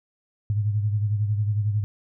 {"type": "beating tone pair", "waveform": "sine", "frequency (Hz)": [103.83, 114.83], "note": ["G#2", "A#2"], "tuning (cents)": [0, -26], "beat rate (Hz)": 11, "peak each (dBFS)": [-21, -30], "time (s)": [0.5, 1.84], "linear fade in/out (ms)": 0, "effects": []}